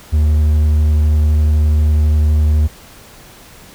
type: tone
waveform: triangle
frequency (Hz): 76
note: D#2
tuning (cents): -40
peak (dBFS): -7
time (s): 0.12-2.68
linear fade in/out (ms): 20
effects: pink hiss -40 dBFS RMS until 3.74 s